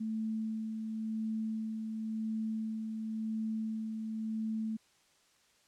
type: tone with tremolo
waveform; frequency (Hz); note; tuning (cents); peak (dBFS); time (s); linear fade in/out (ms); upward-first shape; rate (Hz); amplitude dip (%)
sine; 220; A3; 0; -32; 0-4.77; 10; sine; 0.94; 35
effects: white hiss -68 dBFS RMS until 5.67 s + low-pass 8000 Hz 12 dB/octave